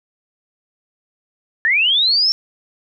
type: linear sweep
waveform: sine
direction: up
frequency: 1723 to 5480 Hz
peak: -12 dBFS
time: 1.65-2.32 s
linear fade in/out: 0 ms
effects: none